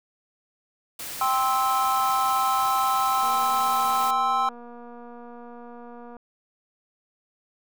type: noise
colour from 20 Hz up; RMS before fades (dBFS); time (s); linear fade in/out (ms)
white; -35; 0.99-4.11; 5
type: chord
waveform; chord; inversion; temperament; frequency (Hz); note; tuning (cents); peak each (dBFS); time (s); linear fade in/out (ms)
triangle; C major; second; just; 784.9 / 1046.5 / 1308.1; G5 / C6 / E6; +2 / 0 / -14; -23; 1.21-4.49; 2
type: click train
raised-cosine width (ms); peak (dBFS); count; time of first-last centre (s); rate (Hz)
1; -31; 703; 3.23-6.167; 239
effects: none